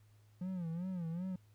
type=tone with vibrato; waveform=triangle; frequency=175.2 Hz; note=F3; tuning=6 cents sharp; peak=-35 dBFS; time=0.41-1.36 s; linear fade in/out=5 ms; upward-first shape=sine; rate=2.6 Hz; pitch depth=130 cents each way; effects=added 105 Hz sine -62 dBFS peak until 1.54 s + pink hiss -74 dBFS RMS until 1.54 s